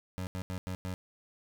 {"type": "tone bursts at uneven times", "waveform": "25% pulse", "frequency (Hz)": 92.5, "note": "F#2", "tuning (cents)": 0, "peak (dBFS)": -31, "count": 5, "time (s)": [[0.18, 0.27], [0.35, 0.42], [0.5, 0.58], [0.67, 0.75], [0.85, 0.94]], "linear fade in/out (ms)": 0, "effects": []}